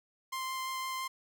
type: tone with vibrato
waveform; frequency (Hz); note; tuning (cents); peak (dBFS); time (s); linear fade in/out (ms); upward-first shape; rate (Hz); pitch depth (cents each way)
sawtooth; 1046.5; C6; 0; -31; 0.32-1.08; 10; sine; 5.9; 8
effects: none